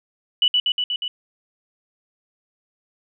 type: tone with echo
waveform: sine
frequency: 2960 Hz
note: F#7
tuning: in tune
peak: -13 dBFS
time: 0.42-0.48 s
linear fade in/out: 2 ms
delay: 120 ms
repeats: 5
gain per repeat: -2 dB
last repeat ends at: 1.08 s
effects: none